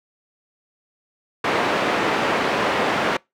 pink band-pass noise, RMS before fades -21 dBFS, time 1.44-3.17 s, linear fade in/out 5 ms, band 310 to 2300 Hz, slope 12 dB/octave, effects noise-tail reverb RT60 0.2 s tail -25 dB re dry

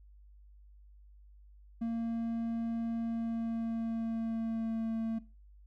triangle tone with pitch glide, 229.7 to 225.1 Hz, A#3 to A3, -25 to +40 cents, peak -29 dBFS, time 1.81-5.19 s, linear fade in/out 10 ms, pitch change -35 cents, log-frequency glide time 3-4.78 s, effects noise-tail reverb RT60 0.3 s tail -19 dB re dry + added 50 Hz sine -54 dBFS peak until 5.66 s

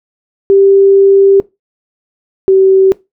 sine tone pair in turn, 392.8 / 383.2 Hz, G4 / G4, +4 / -39 cents, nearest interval unison, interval 43 cents, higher first, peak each -3 dBFS, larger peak neither, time 0.5-1.4 / 2.48-2.92 s, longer first, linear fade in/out 0 ms, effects noise-tail reverb RT60 0.2 s tail -20 dB re dry

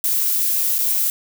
violet noise with dropouts, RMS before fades -19 dBFS, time 0.04-1.1 s, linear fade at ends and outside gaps 1 ms, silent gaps 0.783-0.788 s, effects none

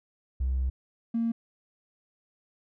triangle tone pair in turn, 64.6 / 230.2 Hz, C2 / A#3, -21 / -22 cents, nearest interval octave + minor seventh, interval 2199 cents, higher second, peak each -21 dBFS, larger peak neither, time 0.4-0.7 / 1.14-1.32 s, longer first, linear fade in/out 10 ms, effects tanh soft clip ceiling -22 dBFS

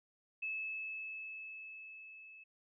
sine tone with level ramp, 2604 Hz, E7, 22 cents flat, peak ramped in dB -36 to -53 dBFS, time 0.42-2.44 s, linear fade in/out 10 ms, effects none

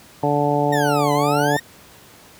harmonic tone, 145.5 Hz, D3, 16 cents flat, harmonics 1 / 2 / 3 / 4 / 5 / 6, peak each -23 / -23 / -23 / -23 / -23 / -23 dBFS, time 0.23-1.57 s, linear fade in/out 2 ms
40% pulse exponential two-way sweep, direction down then up, 1879 to 987.8 to 1879 Hz, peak -23 dBFS, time 0.72-1.6 s, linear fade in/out 10 ms, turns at 1.13 s
effects pink hiss -46 dBFS RMS until 2.39 s + high-pass 80 Hz 12 dB/octave

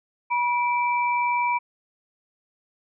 sine tone pair together, 971 / 2331 Hz, B5 / D7, -30 / -14 cents, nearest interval octave + minor third, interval 1516 cents, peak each -21 / -27 dBFS, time 0.3-1.59 s, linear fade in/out 20 ms, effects none

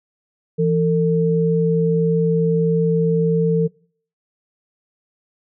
sine tone pair together, 166.2 / 450.8 Hz, E3 / A4, +15 / +42 cents, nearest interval octave + perfect fourth, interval 1727 cents, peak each -17 dBFS, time 0.58-3.68 s, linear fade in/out 20 ms, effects noise-tail reverb RT60 0.5 s tail -23 dB re dry

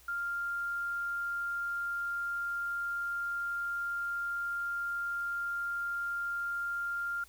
sine tone with quantisation, 1396.9 Hz, F6, in tune, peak -32 dBFS, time 0.08-7.24 s, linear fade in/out 5 ms, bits 10, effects added 60 Hz sine -61 dBFS peak until 7.28 s + white hiss -60 dBFS RMS until 7.28 s

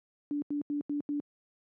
sine tone bursts, 290.9 Hz, D4, 16 cents flat, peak -29 dBFS, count 5, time 0.31-1.2 s, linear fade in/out 0 ms, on 110 ms, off 85 ms, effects high-pass 150 Hz 12 dB/octave

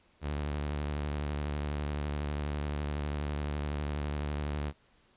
sawtooth tone with vibrato, 73.42 Hz, D2, in tune, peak -28 dBFS, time 0.21-4.73 s, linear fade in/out 50 ms, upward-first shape sine, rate 12 Hz, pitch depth 48 cents each way, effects pink hiss -66 dBFS RMS until 5.16 s + resampled to 8000 Hz

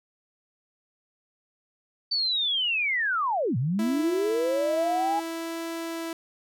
sine linear two-way sweep, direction down then up, 4585 to 111.7 to 832 Hz, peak -23 dBFS, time 2.11-5.2 s, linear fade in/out 10 ms, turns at 3.57 s
sawtooth tone with vibrato, 330 Hz, E4, 2 cents sharp, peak -27 dBFS, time 3.79-6.13 s, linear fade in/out 2 ms, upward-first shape sine, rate 0.65 Hz, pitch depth 8 cents each way
effects none

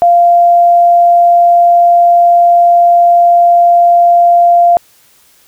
sine tone, 694 Hz, F5, 11 cents flat, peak -3 dBFS, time 0.02-4.77 s, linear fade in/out 0 ms, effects white hiss -47 dBFS RMS until 5.47 s

